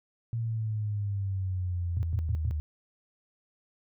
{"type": "exponential sweep", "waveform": "sine", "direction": "down", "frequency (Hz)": [116.54, 75.5], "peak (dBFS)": -28, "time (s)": [0.33, 2.6], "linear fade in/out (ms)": 0}
{"type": "tone bursts", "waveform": "sine", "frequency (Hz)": 110, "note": "A2", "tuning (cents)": 0, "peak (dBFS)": -28, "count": 4, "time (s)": [1.97, 2.51], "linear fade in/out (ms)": 0, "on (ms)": 60, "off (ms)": 100}
{"effects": []}